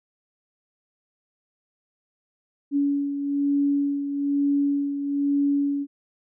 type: beating tone pair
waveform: sine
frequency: 283.1 / 284.2 Hz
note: C#4 / C#4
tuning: +37 / +43 cents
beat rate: 1.1 Hz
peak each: -21 / -29 dBFS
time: 2.71-5.87 s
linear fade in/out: 50 ms
effects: none